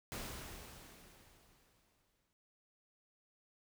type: noise with exponential decay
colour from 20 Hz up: pink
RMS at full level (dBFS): -43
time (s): 0.12-2.33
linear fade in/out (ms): 0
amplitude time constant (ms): 480
effects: noise-tail reverb RT60 0.6 s tail -26 dB re dry